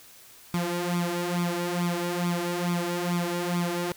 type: tone with flanger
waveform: sawtooth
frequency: 174.61 Hz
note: F3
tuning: in tune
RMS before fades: -28 dBFS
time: 0.54-3.92 s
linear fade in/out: 0 ms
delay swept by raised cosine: 0.85 to 3.65 ms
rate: 2.3 Hz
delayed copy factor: +0.75
effects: white hiss -51 dBFS RMS until 3.96 s